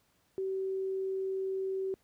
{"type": "tone", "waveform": "sine", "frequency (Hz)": 382.7, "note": "G4", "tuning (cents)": -42, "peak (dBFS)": -31, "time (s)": [0.38, 1.94], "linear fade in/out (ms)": 0, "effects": ["pink hiss -71 dBFS RMS until 2.03 s", "high-pass 60 Hz 12 dB/octave"]}